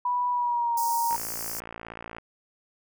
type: tone with pitch glide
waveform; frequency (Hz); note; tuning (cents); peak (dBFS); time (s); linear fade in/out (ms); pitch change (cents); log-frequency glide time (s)
sine; 982 to 933.3; B5 to A#5; -10 to +2; -23; 0.05-1.16; 5; -88; 0.3-0.77
type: high-pass noise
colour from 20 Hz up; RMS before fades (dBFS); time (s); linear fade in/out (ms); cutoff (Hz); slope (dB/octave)
white; -34; 0.77-1.6; 5; 4700; 96
type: click train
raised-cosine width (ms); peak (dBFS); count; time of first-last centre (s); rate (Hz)
0.5; -23; 62; 1.11-2.184; 56.8
effects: none